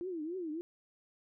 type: tone with vibrato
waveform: sine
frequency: 337.2 Hz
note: E4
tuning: 39 cents sharp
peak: -36 dBFS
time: 0.01-0.61 s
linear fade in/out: 0 ms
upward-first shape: triangle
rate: 3.5 Hz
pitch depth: 230 cents each way
effects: none